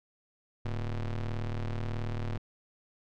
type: ring-modulated tone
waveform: square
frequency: 61.5 Hz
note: B1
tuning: 7 cents flat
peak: -29 dBFS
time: 0.65-2.38 s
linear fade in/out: 5 ms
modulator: 42.3 Hz
effects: low-pass 4000 Hz 12 dB/octave